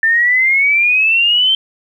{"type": "exponential sweep", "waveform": "sine", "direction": "up", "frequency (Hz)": [1782, 3136], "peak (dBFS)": -9, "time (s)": [0.03, 1.55], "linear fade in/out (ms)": 2, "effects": ["8-bit"]}